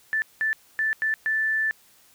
sine tone bursts at uneven times, 1760 Hz, A6, in tune, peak -21 dBFS, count 5, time 0.13-0.22 / 0.41-0.53 / 0.79-0.93 / 1.02-1.14 / 1.26-1.71 s, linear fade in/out 0 ms, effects white hiss -57 dBFS RMS until 2.14 s

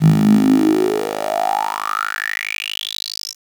10% pulse tone with high-pass filter sweep, 52.3 Hz, G#1, 13 cents sharp, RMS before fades -17 dBFS, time 0-3.35 s, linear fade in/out 50 ms, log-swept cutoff 150 to 5800 Hz, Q 9.8, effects 7-bit

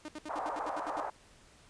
sawtooth tone bursts, 305 Hz, D#4, 34 cents flat, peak -36 dBFS, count 10, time 0.05-1.002 s, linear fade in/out 2 ms, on 34 ms, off 68 ms
pink band-pass noise, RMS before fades -37 dBFS, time 0.29-1.1 s, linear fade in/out 5 ms, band 650 to 1100 Hz, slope 24 dB/octave
effects pink hiss -60 dBFS RMS until 1.69 s + resampled to 22050 Hz

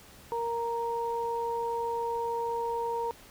sine tone pair together, 466.1 / 932.3 Hz, A#4 / A#5, 0 / 0 cents, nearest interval octave, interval 1200 cents, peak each -32 / -31 dBFS, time 0.32-3.11 s, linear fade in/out 0 ms, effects pink hiss -53 dBFS RMS until 3.3 s

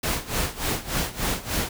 pink noise with tremolo, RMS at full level -24 dBFS, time 0.03-1.69 s, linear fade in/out 5 ms, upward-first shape sine, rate 3.4 Hz, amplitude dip 85%, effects none

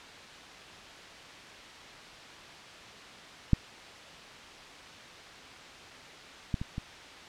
clicks, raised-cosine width 5 ms, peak -8 / -16 / -22 / -22 dBFS, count 4, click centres 3.533 / 6.542 / 6.615 / 6.781 s, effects white hiss -47 dBFS RMS until 7.28 s + low-pass 4000 Hz 12 dB/octave

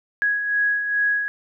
sine beating tone pair, 1661.2 / 1663.6 Hz, G#6 / G#6, 0 / +2 cents, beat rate 2.4 Hz, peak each -28 / -19 dBFS, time 0.22-1.28 s, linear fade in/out 0 ms, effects none

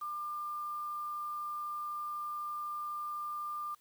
sine tone with quantisation, 1196 Hz, D6, 31 cents sharp, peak -36 dBFS, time 0.01-3.75 s, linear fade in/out 10 ms, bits 9, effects white hiss -69 dBFS RMS until 3.8 s

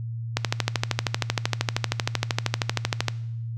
click train, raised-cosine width 0.2 ms, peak -4 dBFS, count 36, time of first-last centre 0.37-3.083 s, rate 12.9 Hz, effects noise-tail reverb RT60 0.8 s tail -19 dB re dry + added 115 Hz sine -29 dBFS peak until 3.57 s

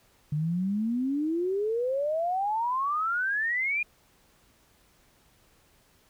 sine exponential sweep, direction up, 145.7 to 2454 Hz, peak -25 dBFS, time 0.32-3.83 s, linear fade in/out 5 ms, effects pink hiss -63 dBFS RMS until 6.09 s

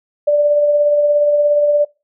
sine tone with tremolo, 587.3 Hz, D5, in tune, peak -8 dBFS, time 0.27-1.85 s, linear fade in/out 10 ms, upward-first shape triangle, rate 17 Hz, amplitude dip 35%, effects noise-tail reverb RT60 0.3 s tail -25 dB re dry

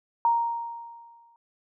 sine tone with exponential decay, 933 Hz, A#5, 1 cent sharp, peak -17 dBFS, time 0.25-1.36 s, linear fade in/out 1 ms, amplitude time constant 240 ms, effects none

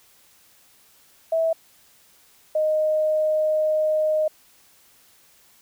sine tone pair in turn, 652 / 619.2 Hz, E5 / D#5, -19 / -9 cents, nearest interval minor second, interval 90 cents, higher first, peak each -18 dBFS, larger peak neither, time 1.32-1.53 / 2.55-4.28 s, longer second, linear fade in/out 5 ms, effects white hiss -56 dBFS RMS until 5.61 s

